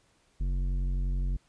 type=tone with tanh clipping; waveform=sine; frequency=45.78 Hz; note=F#1; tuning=18 cents flat; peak=-28 dBFS; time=0.4-1.37 s; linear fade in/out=10 ms; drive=11 dB; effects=pink hiss -67 dBFS RMS until 1.48 s + resampled to 22050 Hz